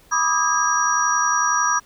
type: tone cluster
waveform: sine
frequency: 984 / 1188 / 1259 / 1632 / 5750 Hz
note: B5 / D6 / D#6 / G#6 / F8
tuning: -7 / +20 / +20 / -31 / +50 cents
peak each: -23 dBFS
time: 0.11-1.8 s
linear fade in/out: 20 ms
effects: pink hiss -53 dBFS RMS until 1.85 s